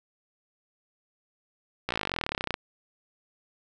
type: slowing click train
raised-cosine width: 0.3 ms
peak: -12 dBFS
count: 28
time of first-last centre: 1.89-2.541 s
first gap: 16 ms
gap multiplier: 1.03
effects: none